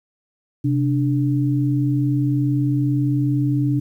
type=tone pair together; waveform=sine; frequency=130.81 / 293.2 Hz; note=C3 / D4; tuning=0 / -3 cents; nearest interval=octave + major second; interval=1397 cents; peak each=-18 / -20 dBFS; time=0.64-3.8 s; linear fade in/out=10 ms; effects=9-bit